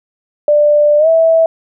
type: tone with pitch glide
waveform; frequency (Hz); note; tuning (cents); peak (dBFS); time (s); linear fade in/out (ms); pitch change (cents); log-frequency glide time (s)
sine; 592 to 653.1; D5 to E5; +14 to -16; -6; 0.48-1.46; 2; +170; 0.98-1.08
effects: none